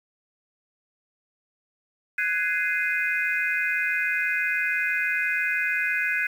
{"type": "chord", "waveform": "sine", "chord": "Ab dominant seventh", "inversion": "third", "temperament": "just", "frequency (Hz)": [1495.1, 1661.2, 2077, 2492], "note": ["Gb6", "Ab6", "C7", "Eb7"], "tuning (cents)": [18, 0, -13, 2], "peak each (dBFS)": -28, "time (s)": [2.18, 6.27], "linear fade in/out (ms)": 5, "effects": ["8-bit"]}